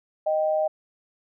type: tone pair together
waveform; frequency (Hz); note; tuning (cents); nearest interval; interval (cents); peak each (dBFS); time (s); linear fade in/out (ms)
sine; 621 / 782.4; D#5 / G5; -3 / -4; major third; 399; -21 / -28; 0.26-0.68; 10
effects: none